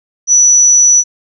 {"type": "tone", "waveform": "sine", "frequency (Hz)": 5920, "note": "F#8", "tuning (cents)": 0, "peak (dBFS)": -4, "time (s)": [0.27, 1.04], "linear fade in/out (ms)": 50, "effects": []}